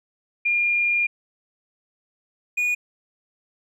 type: tone pair in turn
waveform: sine / triangle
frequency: 2411 / 2453 Hz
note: D7 / D#7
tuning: +45 / -25 cents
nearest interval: unison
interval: 30 cents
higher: second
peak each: -18 dBFS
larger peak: neither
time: 0.45-1.07 / 2.57-2.75 s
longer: first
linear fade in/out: 10 ms
effects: none